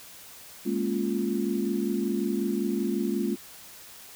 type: chord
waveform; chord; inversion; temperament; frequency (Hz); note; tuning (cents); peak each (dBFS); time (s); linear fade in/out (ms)
sine; Bb minor seventh; third; equal; 207.7 / 233.1 / 277.2 / 349.2; Ab3 / Bb3 / Db4 / F4; 0 / 0 / 0 / 0; -29 / -31 / -32 / -30; 0.65-3.36; 20
effects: white hiss -47 dBFS RMS until 4.15 s